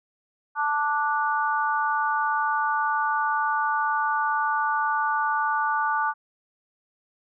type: chord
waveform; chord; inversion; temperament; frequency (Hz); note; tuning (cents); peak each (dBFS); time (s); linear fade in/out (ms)
sine; D major; second; just; 881 / 1174.7 / 1468.3; A5 / D6 / F#6; +2 / 0 / -14; -25 / -26 / -27; 0.55-6.14; 50
effects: none